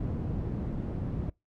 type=low-pass noise; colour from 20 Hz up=white; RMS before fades=-33 dBFS; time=0-1.3 s; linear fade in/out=5 ms; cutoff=190 Hz; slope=12 dB/octave; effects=noise-tail reverb RT60 0.2 s tail -23 dB re dry